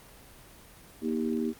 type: harmonic tone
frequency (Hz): 79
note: D#2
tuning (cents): +27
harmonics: 3 / 4 / 5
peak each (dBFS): -29 / -33 / -33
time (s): 1.01-1.54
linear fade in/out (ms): 50
type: click train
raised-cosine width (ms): 0.2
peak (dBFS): -37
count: 13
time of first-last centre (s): 1.05-1.532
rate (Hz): 24.9
effects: pink hiss -52 dBFS RMS until 1.59 s + Opus 24 kbps